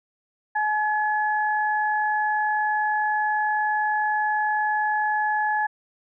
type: tone pair together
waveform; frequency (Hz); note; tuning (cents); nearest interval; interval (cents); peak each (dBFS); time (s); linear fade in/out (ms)
sine; 850 / 1701; G#5 / G#6; +40 / +41; octave; 1201; -22 / -25; 0.55-5.67; 10
effects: none